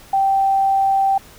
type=tone; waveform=sine; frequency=780 Hz; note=G5; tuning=9 cents flat; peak=-13 dBFS; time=0.13-1.18 s; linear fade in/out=5 ms; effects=pink hiss -44 dBFS RMS until 1.38 s